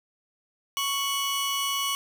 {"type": "tone pair together", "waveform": "sawtooth", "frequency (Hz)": [1109.5, 2960], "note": ["C#6", "F#7"], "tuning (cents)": [1, 0], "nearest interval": "octave + perfect fourth", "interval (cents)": 1699, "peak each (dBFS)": -25, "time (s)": [0.77, 1.95], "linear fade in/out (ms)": 0, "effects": []}